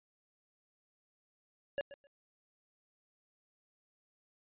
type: tone with echo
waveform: square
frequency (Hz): 563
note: C#5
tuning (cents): +27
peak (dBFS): -33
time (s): 1.78-1.81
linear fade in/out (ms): 0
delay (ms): 130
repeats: 2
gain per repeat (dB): -15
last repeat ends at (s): 2.07
effects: resampled to 8000 Hz